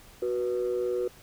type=tone pair together; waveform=sine; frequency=370 / 488.4 Hz; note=F#4 / B4; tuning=0 / -19 cents; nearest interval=perfect fourth; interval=481 cents; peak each=-27 / -28 dBFS; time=0.22-1.08 s; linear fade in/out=5 ms; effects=tanh soft clip ceiling -21 dBFS + pink hiss -53 dBFS RMS until 1.22 s